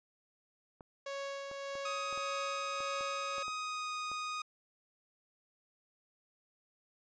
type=clicks; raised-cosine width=1 ms; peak=-36 dBFS; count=10; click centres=0.808 / 1.514 / 1.754 / 2.127 / 2.176 / 2.805 / 3.009 / 3.382 / 3.481 / 4.116 s
type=tone with tremolo; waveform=sawtooth; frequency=554.4 Hz; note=C#5; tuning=in tune; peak=-34 dBFS; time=1.06-3.43 s; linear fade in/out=5 ms; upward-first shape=sine; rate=1.7 Hz; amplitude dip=35%
type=tone with pitch glide; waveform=sawtooth; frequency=1256 to 1242.3 Hz; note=D#6 to D#6; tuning=+16 to -3 cents; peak=-33 dBFS; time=1.85-4.42 s; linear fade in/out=5 ms; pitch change=-19 cents; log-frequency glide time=3.43-3.92 s
effects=resampled to 16000 Hz